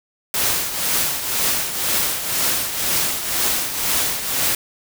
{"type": "noise with tremolo", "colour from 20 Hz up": "white", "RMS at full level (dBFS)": -18, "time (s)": [0.34, 4.55], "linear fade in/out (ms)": 2, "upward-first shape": "triangle", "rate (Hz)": 2, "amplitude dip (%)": 65, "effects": []}